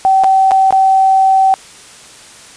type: tone with dropouts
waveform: sine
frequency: 768 Hz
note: G5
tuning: 36 cents flat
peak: -6 dBFS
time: 0.05-1.54 s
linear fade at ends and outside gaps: 0 ms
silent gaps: 0.237-0.243 / 0.51-0.517 / 0.707-0.725 s
effects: white hiss -37 dBFS RMS until 2.56 s + resampled to 22050 Hz